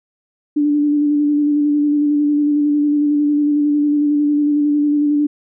sine tone with vibrato, 293.7 Hz, D4, in tune, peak -12 dBFS, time 0.56-5.27 s, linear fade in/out 10 ms, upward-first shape square, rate 11 Hz, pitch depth 17 cents each way, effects none

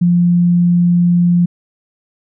sine tone, 174.61 Hz, F3, in tune, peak -8 dBFS, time 0.01-1.46 s, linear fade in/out 10 ms, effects none

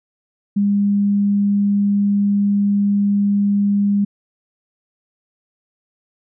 sine tone, 202.2 Hz, G#3, 46 cents flat, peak -13 dBFS, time 0.56-4.05 s, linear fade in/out 10 ms, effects none

